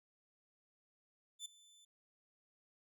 25% pulse tone with ADSR envelope, 3520 Hz, A7, in tune, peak -38 dBFS, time 1.39-1.85 s, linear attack 64 ms, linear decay 8 ms, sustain -21 dB, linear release 6 ms, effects none

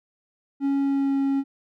triangle tone with pitch glide, 277.2 to 274.3 Hz, C#4 to C#4, 0 to -18 cents, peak -18 dBFS, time 0.6-1.44 s, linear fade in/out 50 ms, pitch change -18 cents, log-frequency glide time 0.8-1.18 s, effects none

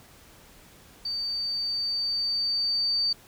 sine tone with level ramp, 4600 Hz, D8, 37 cents flat, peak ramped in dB -28 to -22 dBFS, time 1.05-3.13 s, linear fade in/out 5 ms, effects pink hiss -53 dBFS RMS until 3.27 s

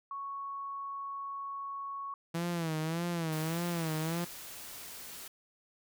sine tone, 1108.7 Hz, C#6, in tune, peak -37 dBFS, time 0.11-2.14 s, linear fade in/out 2 ms
sawtooth tone with vibrato, 164.81 Hz, E3, in tune, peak -28 dBFS, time 2.34-4.25 s, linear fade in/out 10 ms, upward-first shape sine, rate 1.7 Hz, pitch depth 95 cents each way
white noise, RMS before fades -46 dBFS, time 3.32-5.28 s, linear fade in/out 5 ms
effects none

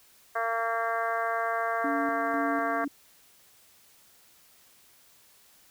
harmonic tone, 228.5 Hz, A#3, 34 cents flat, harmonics 2 / 3 / 4 / 5 / 6 / 7 / 8 / 9, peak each -37 / -30 / -40 / -32 / -37 / -34 / -41 / -44 dBFS, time 0.35-2.85 s, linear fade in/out 10 ms
sine tone with tremolo, 283.8 Hz, C#4, 41 cents sharp, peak -29 dBFS, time 1.84-2.88 s, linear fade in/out 5 ms, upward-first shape square, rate 2 Hz, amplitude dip 45%
effects white hiss -59 dBFS RMS until 5.7 s

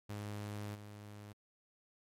sawtooth tone with level steps, 103.83 Hz, G#2, in tune, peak -37 / -45 dBFS, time 0.09-1.33 s, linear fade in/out 10 ms, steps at 0.74 s, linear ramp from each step 20 ms, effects MP3 64 kbps

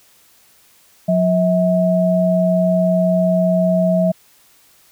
sine tone pair together, 179.8 / 644.8 Hz, F#3 / E5, -49 / -38 cents, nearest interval octave + minor seventh, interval 2211 cents, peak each -15 dBFS, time 1.08-4.12 s, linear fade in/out 10 ms, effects white hiss -52 dBFS RMS until 4.91 s

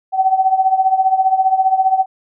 sine tone with tremolo, 761 Hz, F#5, 48 cents sharp, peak -7 dBFS, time 0.12-2.06 s, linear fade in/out 50 ms, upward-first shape triangle, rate 15 Hz, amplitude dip 85%, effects none

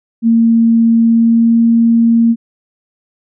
sine tone with pitch glide, 229.1 to 230.8 Hz, A#3 to A#3, -30 to -17 cents, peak -6 dBFS, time 0.22-2.36 s, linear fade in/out 50 ms, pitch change +13 cents, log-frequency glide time 1.02-1.6 s, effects none

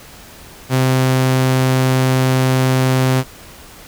sawtooth tone, 130 Hz, C3, 11 cents flat, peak -8 dBFS, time 0.69-3.24 s, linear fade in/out 50 ms, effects pink hiss -39 dBFS RMS until 3.87 s

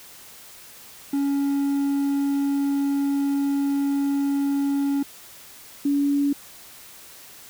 triangle / sine tone pair in turn, 280 / 283.7 Hz, C#4 / C#4, +18 / +40 cents, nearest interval unison, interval 22 cents, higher second, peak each -18 dBFS, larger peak neither, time 1.13-5.03 / 5.85-6.33 s, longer first, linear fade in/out 5 ms, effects white hiss -45 dBFS RMS until 7.49 s

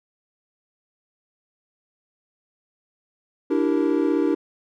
triangle chord, E half-diminished seventh, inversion third, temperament equal with one note detuned, 293.7 / 329.6 / 387.7 / 466.2 Hz, D4 / E4 / G4 / Bb4, 0 / 0 / -19 / 0 cents, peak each -20 / -21 / -23 / -25 dBFS, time 3.5-4.35 s, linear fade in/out 10 ms, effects none

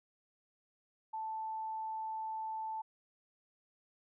sine tone, 880 Hz, A5, in tune, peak -37 dBFS, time 1.13-2.82 s, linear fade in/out 10 ms, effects none

